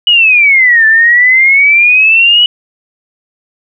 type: exponential two-way sweep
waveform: sine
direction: down then up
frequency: 2960 to 1752 to 2960 Hz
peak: -3 dBFS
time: 0.07-2.46 s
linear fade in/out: 2 ms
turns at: 0.86 s
effects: none